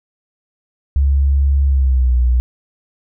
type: tone with pitch glide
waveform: sine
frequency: 69.3 to 61.38 Hz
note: C#2 to B1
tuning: 0 to -10 cents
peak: -10 dBFS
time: 0.96-2.4 s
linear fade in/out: 0 ms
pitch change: -210 cents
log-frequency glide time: 1.65-2.15 s
effects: none

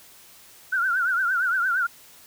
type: tone with vibrato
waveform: sine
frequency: 1462 Hz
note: F#6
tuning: 21 cents flat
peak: -20 dBFS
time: 0.72-1.87 s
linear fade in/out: 10 ms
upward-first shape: triangle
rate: 8.7 Hz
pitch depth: 140 cents each way
effects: white hiss -50 dBFS RMS until 2.26 s

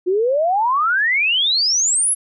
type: exponential sweep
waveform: sine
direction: up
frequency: 349.2 to 11175 Hz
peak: -14 dBFS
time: 0.06-2.15 s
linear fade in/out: 20 ms
effects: none

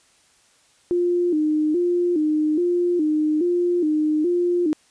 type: tone with vibrato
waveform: sine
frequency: 328.1 Hz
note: E4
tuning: 8 cents flat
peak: -17 dBFS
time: 0.91-4.73 s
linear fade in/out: 0 ms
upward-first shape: square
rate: 1.2 Hz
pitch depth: 120 cents each way
effects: white hiss -58 dBFS RMS until 4.9 s + resampled to 22050 Hz

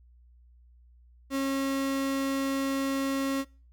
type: tone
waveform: 35% pulse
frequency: 272 Hz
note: C#4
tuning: 33 cents flat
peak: -25 dBFS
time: 1.3-3.45 s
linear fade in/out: 50 ms
effects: noise-tail reverb RT60 0.4 s tail -25 dB re dry + added 60 Hz sine -54 dBFS peak until 3.72 s

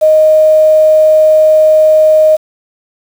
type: tone with quantisation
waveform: sine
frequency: 622.3 Hz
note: D#5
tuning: in tune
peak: -3 dBFS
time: 0.01-2.37 s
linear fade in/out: 20 ms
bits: 5
effects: none

